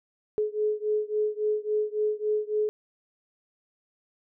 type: beating tone pair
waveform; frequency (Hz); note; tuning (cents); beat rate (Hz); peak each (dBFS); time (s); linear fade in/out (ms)
sine; 423.4 / 427; G#4 / G#4; +33 / +48; 3.6; -27 / -28; 0.38-2.69; 0
effects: none